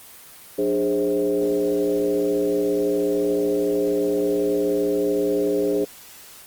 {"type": "tone with frequency modulation", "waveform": "sine", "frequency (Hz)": 410.8, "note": "G#4", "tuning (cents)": -19, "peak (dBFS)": -18, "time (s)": [0.58, 5.85], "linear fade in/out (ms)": 10, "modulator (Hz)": 114, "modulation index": 1.1, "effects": ["white hiss -44 dBFS RMS until 6.46 s", "Opus 24 kbps"]}